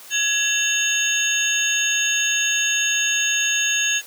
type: tone cluster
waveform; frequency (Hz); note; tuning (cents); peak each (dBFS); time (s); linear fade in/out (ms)
sine; 1675 / 2714 / 3013 / 3622 / 6560; G#6 / E7 / F#7 / A7 / G#8; +14 / +50 / +31 / +49 / -22; -24 / -24 / -27 / -27 / -22; 0.1-4.02; 50
effects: white hiss -42 dBFS RMS until 4.06 s + high-pass 300 Hz 12 dB/octave